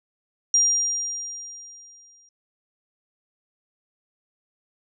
sine tone with exponential decay, 5700 Hz, F8, 34 cents sharp, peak -14 dBFS, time 0.54-2.29 s, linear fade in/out 2 ms, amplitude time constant 380 ms, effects none

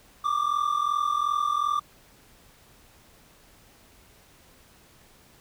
triangle tone pair together, 1159.3 / 1202 Hz, D6 / D6, -23 / +40 cents, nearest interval minor second, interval 63 cents, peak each -24 dBFS, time 0.24-1.8 s, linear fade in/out 10 ms, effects pink hiss -56 dBFS RMS until 5.4 s

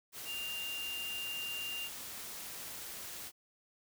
sine tone in noise, 2794 Hz, F7, in tune, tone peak -38 dBFS, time 0.25-1.9 s, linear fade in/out 50 ms, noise white, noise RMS -45 dBFS, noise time 0.12-3.32 s, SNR +4 dB, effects none

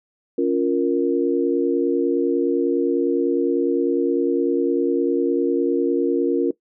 sine chord, Bb minor, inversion first, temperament just, 279.7 / 349.6 / 466.2 Hz, Db4 / F4 / Bb4, +16 / +2 / 0 cents, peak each -21 / -20 / -21 dBFS, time 0.38-6.51 s, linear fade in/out 5 ms, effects noise-tail reverb RT60 0.1 s tail -18 dB re dry

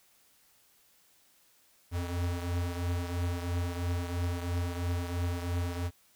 square beating tone pair, 86.8 / 89.8 Hz, F2 / F2, -10 / +49 cents, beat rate 3 Hz, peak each -32 / -38 dBFS, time 1.91-5.91 s, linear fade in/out 50 ms, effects white hiss -65 dBFS RMS until 6.15 s

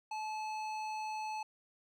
sine tone with hard clipping, 864 Hz, A5, 32 cents flat, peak -39 dBFS, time 0.11-1.43 s, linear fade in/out 5 ms, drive 13 dB, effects none

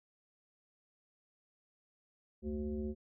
sine tone with frequency modulation, 220 Hz, A3, in tune, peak -35 dBFS, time 2.42-2.95 s, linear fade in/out 50 ms, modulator 152 Hz, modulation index 1.2, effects none

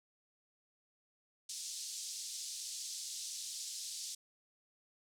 pink band-pass noise, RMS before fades -44 dBFS, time 1.49-4.15 s, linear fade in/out 5 ms, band 4400 to 8800 Hz, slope 24 dB/octave, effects none

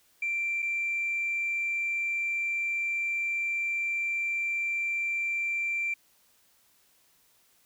sine tone with dropouts, 2355 Hz, D7, 4 cents sharp, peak -26 dBFS, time 0.22-5.94 s, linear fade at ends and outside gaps 5 ms, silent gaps 0.622-0.625 s, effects tanh soft clip ceiling -23 dBFS + white hiss -65 dBFS RMS until 7.65 s

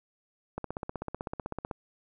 click train, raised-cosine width 1 ms, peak -20 dBFS, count 19, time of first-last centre 0.58-1.712 s, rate 15.9 Hz, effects none

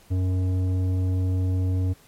sine tone with tanh clipping, 92.5 Hz, F#2, in tune, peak -22 dBFS, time 0.1-1.94 s, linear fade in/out 20 ms, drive 11 dB, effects pink hiss -55 dBFS RMS until 2.07 s + MP3 64 kbps

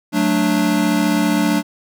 square chord, D major, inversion first, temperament equal, 185 / 220 / 293.7 Hz, F#3 / A3 / D4, 0 / 0 / 0 cents, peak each -21 / -20 / -18 dBFS, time 0.12-1.63 s, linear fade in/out 50 ms, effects none

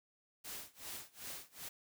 white noise with tremolo, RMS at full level -45 dBFS, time 0.44-1.69 s, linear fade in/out 10 ms, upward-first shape sine, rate 2.6 Hz, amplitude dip 95%, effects none

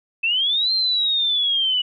sine linear two-way sweep, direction up then down, 2600 to 4186 to 2929 Hz, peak -17 dBFS, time 0.23-1.82 s, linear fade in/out 10 ms, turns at 0.73 s, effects none

